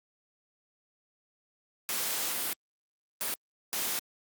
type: noise bursts at uneven times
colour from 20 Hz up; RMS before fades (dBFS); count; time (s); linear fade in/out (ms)
white; -32; 3; 1.89-2.53 / 3.21-3.34 / 3.73-3.99; 0
effects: high-pass 200 Hz 12 dB/octave + Opus 48 kbps